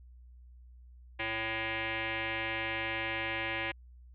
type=tone with frequency modulation; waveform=sine; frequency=110 Hz; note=A2; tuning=in tune; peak=-32 dBFS; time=1.19-3.72 s; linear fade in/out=10 ms; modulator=445 Hz; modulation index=6; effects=added 61 Hz sine -51 dBFS peak until 4.14 s